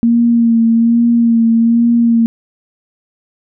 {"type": "tone with vibrato", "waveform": "sine", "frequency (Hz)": 231.8, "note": "A#3", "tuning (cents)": -10, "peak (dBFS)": -7, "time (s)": [0.03, 2.26], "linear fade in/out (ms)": 0, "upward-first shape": "sine", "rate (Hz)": 1.2, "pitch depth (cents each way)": 28, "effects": []}